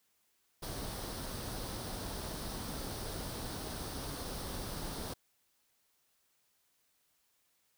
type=noise with comb filter; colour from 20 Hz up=pink; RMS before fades=-41 dBFS; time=0.62-5.14 s; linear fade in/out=10 ms; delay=0.21 ms; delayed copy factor=+0.5; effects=white hiss -75 dBFS RMS until 7.77 s